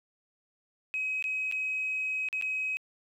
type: tone with dropouts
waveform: sine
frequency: 2539 Hz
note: D#7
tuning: 34 cents sharp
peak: -28 dBFS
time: 0.94-2.77 s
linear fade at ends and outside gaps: 0 ms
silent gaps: 1.225-1.241 / 1.514-1.523 / 2.287-2.328 / 2.413-2.423 s
effects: tanh soft clip ceiling -24 dBFS + 11-bit